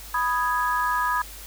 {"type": "chord", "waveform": "sine", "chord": "G# minor", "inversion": "first", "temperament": "equal", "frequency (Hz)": [987.8, 1244.5, 1661.2], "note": ["B5", "D#6", "G#6"], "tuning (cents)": [0, 0, 0], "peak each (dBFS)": [-24, -26, -27], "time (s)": [0.14, 1.22], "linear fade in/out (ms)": 5, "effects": ["added 50 Hz sine -42 dBFS peak until 1.46 s", "white hiss -42 dBFS RMS until 1.46 s"]}